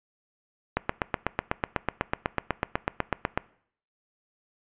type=click train; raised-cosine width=0.5 ms; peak=-8 dBFS; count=22; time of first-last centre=0.77-3.375 s; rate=8.06 Hz; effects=noise-tail reverb RT60 0.6 s tail -21 dB re dry + resampled to 8000 Hz